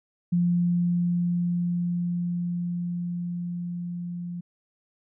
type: tone with level ramp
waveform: sine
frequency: 174.61 Hz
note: F3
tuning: in tune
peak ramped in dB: -19 to -31 dBFS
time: 0.32-4.41 s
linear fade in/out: 10 ms
effects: none